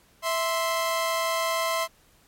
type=tone pair together; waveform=sawtooth; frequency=656.9 / 1044 Hz; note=E5 / C6; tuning=-6 / -4 cents; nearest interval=minor sixth; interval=802 cents; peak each=-23 dBFS; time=0.22-1.88 s; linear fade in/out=50 ms; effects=pink hiss -60 dBFS RMS until 2.27 s + MP3 64 kbps